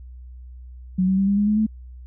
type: tone with pitch steps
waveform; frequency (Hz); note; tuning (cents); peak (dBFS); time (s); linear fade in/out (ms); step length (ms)
sine; 185 / 189.98 / 195.1 / 200.4 / 205.7 / 211.3 / 217; F#3 / F#3 / G3 / G3 / G#3 / G#3 / A3; 0 / +46 / -8 / +38 / -16 / +30 / -24; -16; 0.98-1.666; 10; 98
effects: added 62 Hz sine -37 dBFS peak until 2.06 s